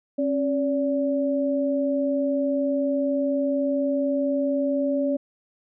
sine tone pair together, 272.2 / 574 Hz, C#4 / D5, -31 / -40 cents, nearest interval octave + minor second, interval 1291 cents, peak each -23 / -24 dBFS, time 0.18-5.17 s, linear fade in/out 10 ms, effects none

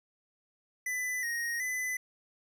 square tone with pitch steps, 1998 / 1872 / 2008 Hz, B6 / A#6 / B6, +20 / +7 / +28 cents, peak -32 dBFS, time 0.86-1.97 s, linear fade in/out 5 ms, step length 370 ms, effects none

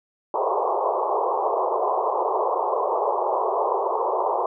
white band-pass noise, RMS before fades -23 dBFS, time 0.34-4.46 s, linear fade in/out 2 ms, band 370 to 1100 Hz, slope 96 dB/octave, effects none

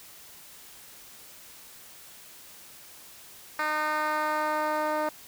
10% pulse tone with band-pass filter sweep, 305.6 Hz, D#4, 31 cents flat, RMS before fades -28 dBFS, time 3.59-5.09 s, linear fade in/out 2 ms, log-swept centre 1500 to 660 Hz, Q 1.1, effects white hiss -49 dBFS RMS until 5.27 s

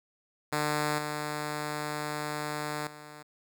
5% pulse tone with level steps, 150 Hz, D3, 37 cents sharp, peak -16 / -21 / -34 dBFS, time 0.52-3.23 s, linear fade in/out 10 ms, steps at 0.98 / 2.87 s, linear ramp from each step 2 ms, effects none

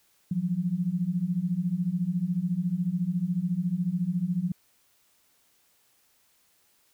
sine beating tone pair, 168.8 / 182.8 Hz, E3 / F#3, +41 / -21 cents, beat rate 14 Hz, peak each -29 / -27 dBFS, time 0.31-4.52 s, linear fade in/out 5 ms, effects white hiss -66 dBFS RMS until 6.93 s

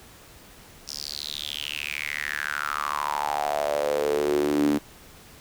sawtooth tone with high-pass filter sweep, 73.42 Hz, D2, in tune, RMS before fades -27 dBFS, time 0.87-4.79 s, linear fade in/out 20 ms, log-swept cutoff 5400 to 260 Hz, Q 7.2, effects pink hiss -49 dBFS RMS until 5.4 s

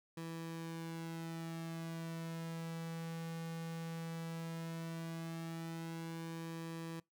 sawtooth tone with flanger, 164.7 Hz, E3, 1 cent flat, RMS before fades -44 dBFS, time 0.17-7 s, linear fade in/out 5 ms, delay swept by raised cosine 1.4 to 3 ms, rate 0.15 Hz, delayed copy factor -0.6, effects noise-tail reverb RT60 0.2 s tail -25 dB re dry

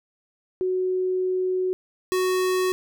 sine / square tone pair in turn, 370 / 370 Hz, F#4 / F#4, 0 / 0 cents, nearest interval unison, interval 0 cents, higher neither, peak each -21 dBFS, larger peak neither, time 0.61-1.73 / 2.12-2.72 s, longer first, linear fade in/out 0 ms, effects none

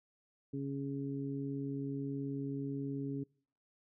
harmonic tone, 138.59 Hz, C#3, in tune, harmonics 1 / 2 / 3, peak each -40 / -38 / -45 dBFS, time 0.53-3.24 s, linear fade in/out 10 ms, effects noise-tail reverb RT60 0.5 s tail -25 dB re dry

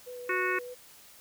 sine tone with vibrato, 493.9 Hz, B4, in tune, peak -39 dBFS, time 0.06-0.75 s, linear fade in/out 20 ms, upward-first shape triangle, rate 4.9 Hz, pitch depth 16 cents each way
harmonic tone, 367.7 Hz, F#4, 11 cents flat, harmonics 1 / 3 / 4 / 5 / 6 / 7, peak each -32 / -34 / -33 / -33 / -36 / -37 dBFS, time 0.29-0.59 s, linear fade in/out 5 ms
effects white hiss -54 dBFS RMS until 1.2 s

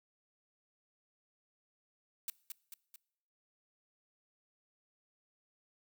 blue noise with echo, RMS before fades -38 dBFS, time 2.28-2.3 s, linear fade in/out 2 ms, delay 220 ms, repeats 3, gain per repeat -5 dB, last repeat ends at 2.96 s, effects noise-tail reverb RT60 0.8 s tail -23 dB re dry

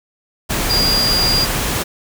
sine tone in noise, 4814 Hz, D8, 42 cents sharp, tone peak -14 dBFS, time 0.69-1.46 s, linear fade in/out 20 ms, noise pink, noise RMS -19 dBFS, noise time 0.49-1.84 s, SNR +2 dB, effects none

